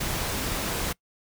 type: noise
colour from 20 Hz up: pink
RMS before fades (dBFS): -29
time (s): 0-0.93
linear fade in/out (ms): 10
effects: noise-tail reverb RT60 0.1 s tail -23 dB re dry